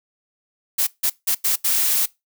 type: noise bursts at uneven times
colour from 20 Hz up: blue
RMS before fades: -19 dBFS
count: 5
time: 0.78-0.87 / 1.03-1.1 / 1.27-1.35 / 1.44-1.56 / 1.64-2.06 s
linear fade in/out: 10 ms
effects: noise-tail reverb RT60 0.2 s tail -21 dB re dry